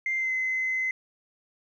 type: tone with pitch glide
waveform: sine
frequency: 2094 to 2049 Hz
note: C7 to C7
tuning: +1 to -37 cents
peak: -24 dBFS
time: 0.06-0.91 s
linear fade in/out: 2 ms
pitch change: -38 cents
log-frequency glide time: 0.16-0.32 s
effects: tanh soft clip ceiling -20 dBFS + 11-bit